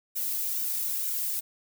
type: noise with flanger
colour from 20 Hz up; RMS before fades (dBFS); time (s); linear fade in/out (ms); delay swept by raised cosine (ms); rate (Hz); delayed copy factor
violet; -30; 0.15-1.41; 20; 1.3 to 2.4; 2.2; +0.75
effects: none